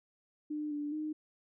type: tone with pitch steps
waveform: sine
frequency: 300.7 / 293.4 / 306.9 Hz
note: D4 / D4 / D#4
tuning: +41 / -2 / -24 cents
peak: -34 dBFS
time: 0.5-1.13 s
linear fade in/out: 10 ms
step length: 210 ms
effects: none